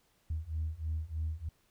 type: beating tone pair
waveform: sine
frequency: 77.4 / 80.6 Hz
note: D#2 / E2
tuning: -9 / -38 cents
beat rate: 3.2 Hz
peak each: -36 / -35 dBFS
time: 0.3-1.49 s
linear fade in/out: 5 ms
effects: tanh soft clip ceiling -27 dBFS + pink hiss -71 dBFS RMS until 1.7 s